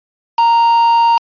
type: tone with quantisation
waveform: triangle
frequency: 929 Hz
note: A#5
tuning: 6 cents flat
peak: -6 dBFS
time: 0.38-1.18 s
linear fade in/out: 5 ms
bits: 3
effects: resampled to 11025 Hz